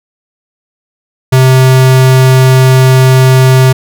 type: tone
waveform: square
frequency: 130.3 Hz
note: C3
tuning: 7 cents flat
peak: -3 dBFS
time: 1.32-3.73 s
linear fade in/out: 10 ms
effects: none